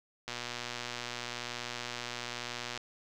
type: click train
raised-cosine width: 0.2 ms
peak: -20 dBFS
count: 303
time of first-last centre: 0.28-2.776 s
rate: 121 Hz
effects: none